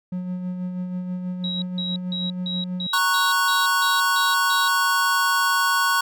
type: tone with tremolo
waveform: triangle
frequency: 181.3 Hz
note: F#3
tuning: 35 cents flat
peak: -22 dBFS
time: 0.12-2.87 s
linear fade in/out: 5 ms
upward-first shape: sine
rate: 6.2 Hz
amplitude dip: 40%
type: tone bursts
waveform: sine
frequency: 3849 Hz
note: B7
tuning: 45 cents flat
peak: -26 dBFS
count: 10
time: 1.44-4.68 s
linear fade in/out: 2 ms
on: 180 ms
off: 160 ms
type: chord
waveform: square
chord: F# major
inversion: first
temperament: equal with one note detuned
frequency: 932.3 / 1103 / 1480 Hz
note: A#5 / C#6 / F#6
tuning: 0 / -9 / 0 cents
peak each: -27 / -22 / -22 dBFS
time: 2.93-6.01 s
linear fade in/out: 5 ms
effects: none